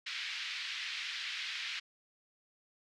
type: band-pass noise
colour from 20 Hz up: pink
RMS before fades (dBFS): -40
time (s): 0.06-1.8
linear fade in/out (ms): 10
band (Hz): 1900 to 4400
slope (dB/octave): 24
effects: none